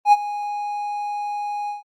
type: tone with ADSR envelope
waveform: triangle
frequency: 826 Hz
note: G#5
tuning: 10 cents flat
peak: -5 dBFS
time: 0.05-1.83 s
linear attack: 74 ms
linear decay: 33 ms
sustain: -17 dB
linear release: 140 ms
effects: Opus 32 kbps